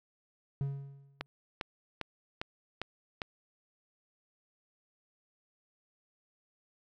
triangle tone with exponential decay, 138.8 Hz, C#3, 3 cents sharp, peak -27 dBFS, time 0.61-1.26 s, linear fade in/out 0 ms, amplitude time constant 140 ms
click train, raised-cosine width 0.3 ms, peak -19 dBFS, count 6, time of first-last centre 1.21-3.218 s, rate 2.49 Hz
effects none

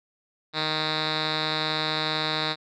5% pulse tone with low-pass filter, 155.56 Hz, D#3, in tune, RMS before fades -27 dBFS, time 0.53-2.56 s, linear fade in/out 50 ms, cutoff 3800 Hz, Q 9.5, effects none

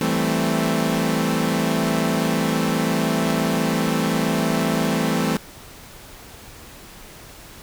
sawtooth chord, A minor seventh, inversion second, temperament equal with one note detuned, 164.81 / 194.19 / 220 / 261.6 Hz, E3 / G3 / A3 / C4, 0 / -16 / 0 / 0 cents, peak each -20 / -23 / -19 / -21 dBFS, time 0.01-5.37 s, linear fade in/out 2 ms, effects pink hiss -42 dBFS RMS until 7.62 s

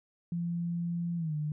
sine tone with pitch glide, 171.3 to 150.86 Hz, F3 to D3, -33 to +47 cents, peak -30 dBFS, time 0.32-1.52 s, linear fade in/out 2 ms, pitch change -220 cents, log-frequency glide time 1.17-1.34 s, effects none

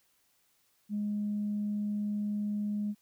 sine tone, 207.7 Hz, G#3, in tune, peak -29 dBFS, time 0.89-2.95 s, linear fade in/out 50 ms, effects tanh soft clip ceiling -25 dBFS + white hiss -71 dBFS RMS until 3.01 s

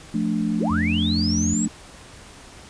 sine chord, D minor, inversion first, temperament equal with one note detuned, 175.32 / 220 / 293.7 Hz, F3 / A3 / D4, +7 / 0 / 0 cents, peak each -26 / -22 / -27 dBFS, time 0.14-1.68 s, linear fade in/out 5 ms
sine linear sweep, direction up, 222.2 to 7902 Hz, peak -25 dBFS, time 0.59-1.66 s, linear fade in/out 10 ms
triangle tone, 86.5 Hz, F2, 16 cents flat, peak -23 dBFS, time 0.7-1.54 s, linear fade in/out 5 ms
effects pink hiss -44 dBFS RMS until 2.69 s + resampled to 22050 Hz

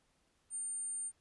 sine tone, 9000 Hz, C#9, 25 cents sharp, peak -37 dBFS, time 0.5-1.12 s, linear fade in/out 50 ms, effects pink hiss -75 dBFS RMS until 1.2 s + resampled to 24000 Hz

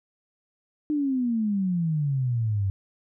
sine exponential sweep, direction down, 305.9 to 94.9 Hz, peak -22 dBFS, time 0.9-2.7 s, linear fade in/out 0 ms, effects none

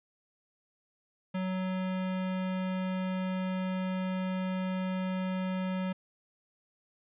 square tone, 186.2 Hz, F#3, 11 cents sharp, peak -31 dBFS, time 1.34-5.93 s, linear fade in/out 10 ms, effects resampled to 8000 Hz + 12-bit

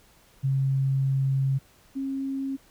sine tone pair in turn, 135.1 / 270.5 Hz, C#3 / C#4, -44 / -42 cents, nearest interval octave, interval 1202 cents, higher second, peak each -21 / -27 dBFS, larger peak first, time 0.43-1.59 / 1.95-2.57 s, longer first, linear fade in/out 20 ms, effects pink hiss -58 dBFS RMS until 2.7 s

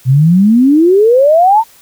sine exponential sweep, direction up, 123.47 to 932.3 Hz, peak -4 dBFS, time 0.05-1.64 s, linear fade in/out 50 ms, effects white hiss -43 dBFS RMS until 1.81 s

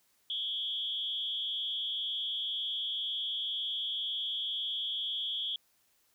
sine tone with amplitude modulation, 3322 Hz, G#7, in tune, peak -28 dBFS, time 0.3-5.56 s, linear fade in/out 2 ms, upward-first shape sine, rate 242 Hz, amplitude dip 95%, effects white hiss -71 dBFS RMS until 6.14 s

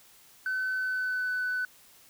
sine tone with pitch glide, 1519 to 1499 Hz, F#6 to F#6, +45 to +22 cents, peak -26 dBFS, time 0.46-1.65 s, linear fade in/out 2 ms, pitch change -23 cents, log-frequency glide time 0.74-1.34 s, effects tanh soft clip ceiling -25 dBFS + white hiss -57 dBFS RMS until 2.09 s

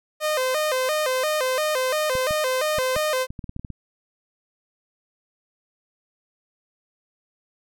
sawtooth tone with vibrato, 562 Hz, C#5, 24 cents sharp, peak -17 dBFS, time 0.2-3.27 s, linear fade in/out 50 ms, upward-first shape square, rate 2.9 Hz, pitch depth 150 cents each way
clicks, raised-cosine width 5 ms, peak -21 dBFS, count 12, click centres 2.153 / 2.309 / 2.784 / 2.965 / 3.305 / 3.392 / 3.442 / 3.494 / 3.564 / 3.595 / 3.648 / 3.703 s
effects none

